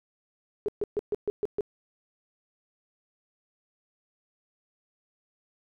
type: tone bursts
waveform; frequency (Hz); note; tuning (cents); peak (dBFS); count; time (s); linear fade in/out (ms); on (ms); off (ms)
sine; 415.3; G#4; 0; -24; 7; 0.66-1.608; 0; 24; 130
effects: none